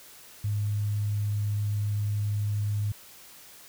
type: tone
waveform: sine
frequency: 103.83 Hz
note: G#2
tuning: in tune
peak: -25 dBFS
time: 0.44-2.92 s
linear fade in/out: 5 ms
effects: white hiss -50 dBFS RMS until 3.68 s